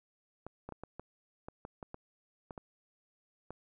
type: clicks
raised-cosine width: 1 ms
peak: -29 dBFS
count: 12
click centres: 0.466 / 0.69 / 0.723 / 0.836 / 0.996 / 1.485 / 1.651 / 1.828 / 1.944 / 2.508 / 2.578 / 3.506 s
effects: none